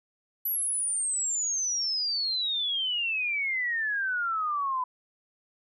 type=exponential sweep; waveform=sine; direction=down; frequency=11940 to 997 Hz; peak=-26 dBFS; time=0.45-4.84 s; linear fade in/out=5 ms; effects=none